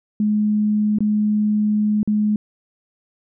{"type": "tone with dropouts", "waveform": "sine", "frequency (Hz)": 210.9, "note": "G#3", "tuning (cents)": 27, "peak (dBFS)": -15, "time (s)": [0.2, 2.36], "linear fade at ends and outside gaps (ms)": 2, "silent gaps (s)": [[0.986, 1.005], [2.031, 2.075]], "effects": []}